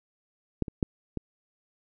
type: clicks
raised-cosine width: 3 ms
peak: -12 / -23 / -11 / -18 dBFS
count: 4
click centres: 0.623 / 0.682 / 0.828 / 1.173 s
effects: none

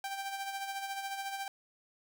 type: tone with tremolo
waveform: sawtooth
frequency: 785 Hz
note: G5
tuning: 2 cents sharp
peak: -31 dBFS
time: 0.04-1.48 s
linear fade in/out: 2 ms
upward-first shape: sine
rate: 14 Hz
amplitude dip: 50%
effects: none

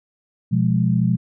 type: chord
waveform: sine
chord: F diminished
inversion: second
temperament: equal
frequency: 123.47 / 174.61 / 207.7 Hz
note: Cb3 / F3 / Ab3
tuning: 0 / 0 / 0 cents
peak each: -19 / -19 / -21 dBFS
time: 0.51-1.17 s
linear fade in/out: 20 ms
effects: none

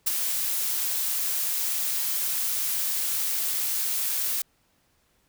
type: noise with ADSR envelope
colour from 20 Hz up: blue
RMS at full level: -22 dBFS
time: 0.06-4.42 s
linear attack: 15 ms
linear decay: 15 ms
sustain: -5 dB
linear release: 3 ms
effects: pink hiss -67 dBFS RMS until 5.28 s

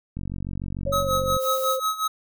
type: click train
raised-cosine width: 5 ms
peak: -19 dBFS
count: 57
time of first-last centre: 0.17-1.367 s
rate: 46.8 Hz
type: tone with pitch glide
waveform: sine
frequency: 556 to 524.8 Hz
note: C#5 to C5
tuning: +5 to +5 cents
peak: -24 dBFS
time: 0.86-1.8 s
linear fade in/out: 10 ms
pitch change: -100 cents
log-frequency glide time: 1.03-1.11 s
type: tone with tremolo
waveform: square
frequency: 1278 Hz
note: D#6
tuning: 46 cents sharp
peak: -21 dBFS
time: 0.92-2.08 s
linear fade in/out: 10 ms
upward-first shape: sine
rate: 5.5 Hz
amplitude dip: 80%
type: noise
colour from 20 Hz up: violet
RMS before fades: -34 dBFS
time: 1.38-1.79 s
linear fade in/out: 50 ms
effects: none

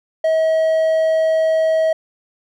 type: tone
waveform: triangle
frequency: 640 Hz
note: D#5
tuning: 49 cents sharp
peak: -11 dBFS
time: 0.24-1.93 s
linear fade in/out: 5 ms
effects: none

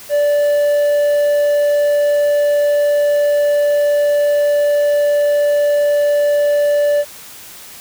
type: tone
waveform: triangle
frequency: 583 Hz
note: D5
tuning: 13 cents flat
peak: -9 dBFS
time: 0.09-7.05 s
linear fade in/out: 50 ms
effects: white hiss -36 dBFS RMS until 7.8 s

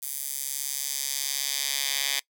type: tone with high-pass filter sweep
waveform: 10% pulse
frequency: 138.59 Hz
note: C#3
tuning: in tune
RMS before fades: -30 dBFS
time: 0.02-2.2 s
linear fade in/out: 10 ms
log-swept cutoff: 10000 to 3000 Hz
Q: 1
effects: noise-tail reverb RT60 0.1 s tail -22 dB re dry

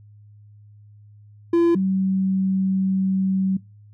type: tone pair in turn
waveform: triangle / sine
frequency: 339.7 / 190.65 Hz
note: F4 / G3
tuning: -48 / -48 cents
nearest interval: minor seventh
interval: 1000 cents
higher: first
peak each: -12 / -18 dBFS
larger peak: first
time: 1.53-1.75 / 1.75-3.57 s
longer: second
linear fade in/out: 5 ms
effects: noise-tail reverb RT60 0.3 s tail -24 dB re dry + added 104 Hz sine -45 dBFS peak until 3.93 s

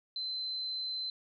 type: tone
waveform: sine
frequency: 4068 Hz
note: C8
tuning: 50 cents flat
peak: -34 dBFS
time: 0.16-1.1 s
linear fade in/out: 2 ms
effects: none

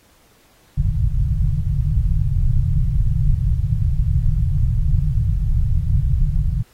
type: low-pass noise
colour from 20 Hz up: pink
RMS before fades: -17 dBFS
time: 0.77-6.63 s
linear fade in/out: 10 ms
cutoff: 160 Hz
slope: 96 dB/octave
effects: pink hiss -55 dBFS RMS until 6.73 s + AAC 48 kbps

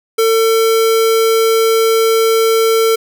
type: tone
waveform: square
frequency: 450 Hz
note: A4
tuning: 39 cents sharp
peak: -10 dBFS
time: 0.18-2.96 s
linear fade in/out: 10 ms
effects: none

